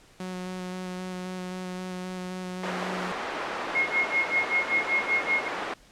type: tone with vibrato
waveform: sawtooth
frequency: 183.3 Hz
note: F#3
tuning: 16 cents flat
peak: -29 dBFS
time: 0.2-3.12 s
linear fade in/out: 2 ms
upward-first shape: square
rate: 3.8 Hz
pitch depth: 10 cents each way
type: band-pass noise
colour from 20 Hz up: white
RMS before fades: -33 dBFS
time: 2.63-5.74 s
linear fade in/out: 5 ms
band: 310 to 1400 Hz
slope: 12 dB/octave
type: tone with tremolo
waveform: sine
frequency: 2155 Hz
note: C#7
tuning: 49 cents flat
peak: -20 dBFS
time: 3.75-5.48 s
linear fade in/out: 2 ms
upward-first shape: sine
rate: 5.2 Hz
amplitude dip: 95%
effects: pink hiss -56 dBFS RMS until 5.91 s + low-pass 9000 Hz 12 dB/octave